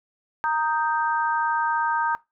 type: chord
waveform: sine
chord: Eb major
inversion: second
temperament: equal with one note detuned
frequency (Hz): 928.6 / 1244.5 / 1568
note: Bb5 / Eb6 / G6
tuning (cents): -7 / 0 / 0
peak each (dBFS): -23 / -28 / -27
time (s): 0.44-2.15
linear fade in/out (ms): 0
effects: noise-tail reverb RT60 0.2 s tail -20 dB re dry